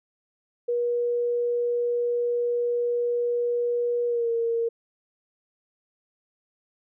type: tone with pitch glide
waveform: sine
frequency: 480 to 462.8 Hz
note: B4 to A#4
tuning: -49 to -13 cents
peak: -22 dBFS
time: 0.68-4.69 s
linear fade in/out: 10 ms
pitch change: -64 cents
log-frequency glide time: 4.07-4.3 s
effects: none

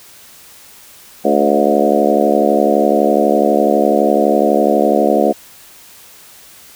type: harmonic tone with a mistuned harmonic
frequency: 72 Hz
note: D2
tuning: 34 cents flat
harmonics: 3 / 4 / 5 / 6 / 7 / 8 / 9 / 10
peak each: -18 / -18 / -18 / -18 / -18 / -18 / -18 / -18 dBFS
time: 1.24-5.33 s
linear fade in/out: 20 ms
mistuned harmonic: 8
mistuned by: -22 cents
effects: white hiss -41 dBFS RMS until 6.75 s

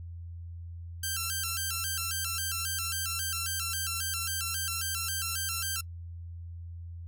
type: tone with vibrato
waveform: 5% pulse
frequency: 1457 Hz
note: F#6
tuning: 27 cents flat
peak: -20 dBFS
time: 1.03-5.81 s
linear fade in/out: 5 ms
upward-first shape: square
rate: 3.7 Hz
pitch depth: 130 cents each way
effects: noise-tail reverb RT60 0.1 s tail -25 dB re dry + added 85 Hz sine -39 dBFS peak until 7.07 s

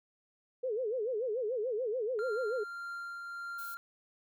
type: tone with vibrato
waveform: sine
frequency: 466.2 Hz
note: A#4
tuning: in tune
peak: -31 dBFS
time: 0.63-2.64 s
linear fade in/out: 10 ms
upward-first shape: sine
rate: 6.9 Hz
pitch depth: 210 cents each way
type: tone with tremolo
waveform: triangle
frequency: 1389 Hz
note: F6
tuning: 10 cents flat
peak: -36 dBFS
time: 2.19-3.77 s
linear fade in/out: 0 ms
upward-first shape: triangle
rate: 1.7 Hz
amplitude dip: 30%
type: noise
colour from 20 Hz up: violet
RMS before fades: -48 dBFS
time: 3.58-3.75 s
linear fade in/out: 10 ms
effects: none

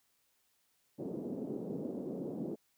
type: band-pass noise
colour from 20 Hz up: pink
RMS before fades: -40 dBFS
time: 0.98-2.56 s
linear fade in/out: 20 ms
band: 190 to 470 Hz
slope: 24 dB/octave
effects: white hiss -75 dBFS RMS until 2.77 s

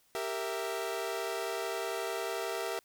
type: chord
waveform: sawtooth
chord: E diminished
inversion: first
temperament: equal with one note detuned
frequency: 392 / 463.2 / 659.3 Hz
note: G4 / Bb4 / E5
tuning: 0 / -11 / 0 cents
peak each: -34 dBFS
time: 0.15-2.79 s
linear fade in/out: 0 ms
effects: white hiss -68 dBFS RMS until 2.84 s

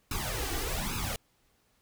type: noise with flanger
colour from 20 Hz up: pink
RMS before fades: -33 dBFS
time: 0.11-1.16 s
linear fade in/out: 2 ms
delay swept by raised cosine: 0.77 to 2.67 ms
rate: 1.2 Hz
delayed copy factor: +0.9
effects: pink hiss -70 dBFS RMS until 1.81 s

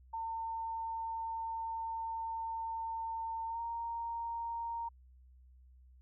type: tone with pitch glide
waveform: sine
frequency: 905 to 927.8 Hz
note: A5 to A#5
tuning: +48 to -8 cents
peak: -36 dBFS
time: 0.13-4.89 s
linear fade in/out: 10 ms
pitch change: +44 cents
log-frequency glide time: 3.48-3.6 s
effects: added 63 Hz sine -57 dBFS peak until 6.01 s

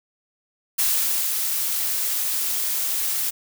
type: noise with ADSR envelope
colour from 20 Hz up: blue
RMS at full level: -20 dBFS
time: 0.78-3.31 s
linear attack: 12 ms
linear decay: 490 ms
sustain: -4 dB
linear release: 20 ms
effects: none

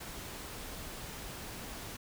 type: noise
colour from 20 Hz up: pink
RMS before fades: -44 dBFS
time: 0-1.97 s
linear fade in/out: 10 ms
effects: none

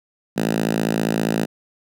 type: tone with high-pass filter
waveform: 5% pulse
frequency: 55 Hz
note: A1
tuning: in tune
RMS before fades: -21 dBFS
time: 0.36-1.46 s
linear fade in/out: 20 ms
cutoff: 190 Hz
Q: 2.6
effects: none

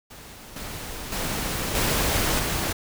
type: noise with level steps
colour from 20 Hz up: pink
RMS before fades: -43 / -35 / -28 / -23 / -26 dBFS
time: 0.1-2.73 s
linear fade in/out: 10 ms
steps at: 0.56 / 1.12 / 1.75 / 2.39 s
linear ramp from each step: 2 ms
effects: none

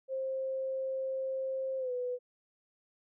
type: tone with pitch glide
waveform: sine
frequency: 529 to 496.4 Hz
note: C5 to B4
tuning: +19 to +9 cents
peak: -32 dBFS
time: 0.08-2.19 s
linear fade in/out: 50 ms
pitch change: -110 cents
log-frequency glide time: 1.78-1.92 s
effects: none

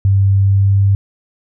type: tone with pitch glide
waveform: sine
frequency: 98 to 98.85 Hz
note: G2 to G2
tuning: 0 to +15 cents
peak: -8 dBFS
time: 0.05-0.95 s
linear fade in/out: 0 ms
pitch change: +15 cents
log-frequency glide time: 0.4-0.78 s
effects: none

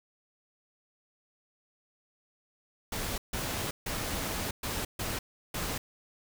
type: noise bursts at uneven times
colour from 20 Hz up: pink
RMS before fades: -34 dBFS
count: 6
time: 2.92-3.18 / 3.33-3.71 / 3.86-4.51 / 4.63-4.85 / 4.99-5.19 / 5.54-5.78 s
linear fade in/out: 5 ms
effects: none

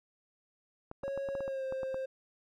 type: clicks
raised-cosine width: 1 ms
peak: -28 dBFS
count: 11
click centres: 0.914 / 1.035 / 1.08 / 1.176 / 1.288 / 1.352 / 1.406 / 1.479 / 1.724 / 1.832 / 1.944 s
type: tone with pitch glide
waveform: triangle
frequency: 550 to 528.2 Hz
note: C#5 to C5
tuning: -14 to +16 cents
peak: -32 dBFS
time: 1.03-2.06 s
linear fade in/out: 10 ms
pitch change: -70 cents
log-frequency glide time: 1.39-1.65 s
effects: none

